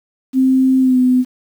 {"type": "tone with pitch glide", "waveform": "sine", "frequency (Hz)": [261.6, 253], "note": ["C4", "B3"], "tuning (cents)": [0, 42], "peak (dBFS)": -9, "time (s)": [0.33, 1.25], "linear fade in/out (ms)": 50, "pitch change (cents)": -58, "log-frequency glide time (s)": [0.8, 0.98], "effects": ["7-bit"]}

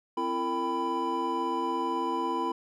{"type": "tone cluster", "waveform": "triangle", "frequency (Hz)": [261.7, 338, 454.3, 792, 996], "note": ["C4", "E4", "A#4", "G5", "B5"], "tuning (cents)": [0, 43, -45, 18, 14], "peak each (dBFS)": [-35, -31, -35, -36, -28], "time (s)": [0.17, 2.52], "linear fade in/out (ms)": 5, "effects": []}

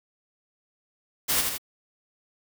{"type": "noise with echo", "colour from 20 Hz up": "white", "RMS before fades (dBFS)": -24, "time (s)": [1.28, 1.42], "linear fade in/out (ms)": 20, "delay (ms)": 81, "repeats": 2, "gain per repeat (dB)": -4, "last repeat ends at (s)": 1.582, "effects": []}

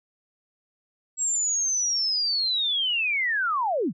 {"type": "linear sweep", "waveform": "sine", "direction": "down", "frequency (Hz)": [7680, 129.1], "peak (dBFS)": -22, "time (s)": [1.17, 3.93], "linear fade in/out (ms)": 50, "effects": []}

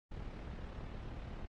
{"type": "noise with amplitude modulation", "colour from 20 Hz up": "brown", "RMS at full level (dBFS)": -43, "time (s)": [0.11, 1.46], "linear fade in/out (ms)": 10, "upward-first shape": "sine", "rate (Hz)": 36.1, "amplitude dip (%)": 40, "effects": ["low-pass 4000 Hz 12 dB/octave", "AAC 32 kbps"]}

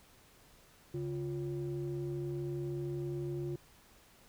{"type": "ring-modulated tone", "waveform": "triangle", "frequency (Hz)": 105.6, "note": "G#2", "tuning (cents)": 29, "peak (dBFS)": -30, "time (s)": [0.94, 3.56], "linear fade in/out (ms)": 5, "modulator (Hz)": 245, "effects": ["pink hiss -62 dBFS RMS until 4.28 s"]}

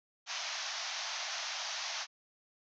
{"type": "band-pass noise", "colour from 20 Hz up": "white", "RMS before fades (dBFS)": -39, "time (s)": [0.26, 2.07], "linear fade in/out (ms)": 50, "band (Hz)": [610, 6400], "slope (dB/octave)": 96, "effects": []}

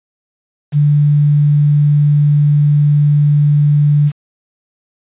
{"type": "tone with quantisation", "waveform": "sine", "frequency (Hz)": 146.83, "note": "D3", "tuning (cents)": 0, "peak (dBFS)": -7, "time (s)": [0.72, 4.12], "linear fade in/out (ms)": 50, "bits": 6, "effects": ["resampled to 8000 Hz"]}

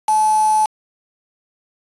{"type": "tone with quantisation", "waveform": "sine", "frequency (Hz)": 861, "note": "A5", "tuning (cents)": -38, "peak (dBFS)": -12, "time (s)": [0.08, 0.66], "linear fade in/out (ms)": 5, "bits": 4, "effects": ["resampled to 24000 Hz"]}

